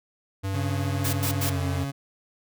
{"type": "tone with pitch glide", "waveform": "square", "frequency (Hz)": [97.1, 90.08], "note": ["G2", "F#2"], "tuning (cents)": [-16, -46], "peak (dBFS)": -27, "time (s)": [0.43, 1.85], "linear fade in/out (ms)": 20, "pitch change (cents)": -130, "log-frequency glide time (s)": [1.48, 1.58]}
{"type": "tone", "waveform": "30% pulse", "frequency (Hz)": 138.7, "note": "C#3", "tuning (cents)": 1, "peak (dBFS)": -26, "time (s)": [0.53, 1.92], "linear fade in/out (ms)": 20}
{"type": "noise bursts", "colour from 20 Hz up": "white", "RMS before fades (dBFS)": -29, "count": 3, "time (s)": [1.04, 1.5], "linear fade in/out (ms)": 10, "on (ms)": 92, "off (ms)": 92}
{"effects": []}